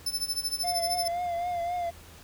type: tone with tremolo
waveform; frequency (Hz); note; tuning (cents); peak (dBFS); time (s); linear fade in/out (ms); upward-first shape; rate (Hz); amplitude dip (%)
sawtooth; 5274; E8; 0; -23; 0.06-1.08; 5; sine; 13; 85
type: tone with vibrato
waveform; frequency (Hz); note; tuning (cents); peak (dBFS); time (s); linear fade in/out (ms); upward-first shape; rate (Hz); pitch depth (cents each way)
triangle; 698.5; F5; 0; -26; 0.63-1.91; 20; triangle; 3.8; 52
effects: added 82 Hz sine -51 dBFS peak until 2.23 s + pink hiss -51 dBFS RMS until 2.23 s